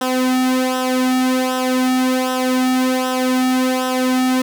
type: tone with flanger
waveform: sawtooth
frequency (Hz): 256.1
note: C4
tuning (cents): -37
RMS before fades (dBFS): -17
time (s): 0.01-4.42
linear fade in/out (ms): 5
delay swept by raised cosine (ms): 0.44 to 1.94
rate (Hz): 1.3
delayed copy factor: -0.75
effects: none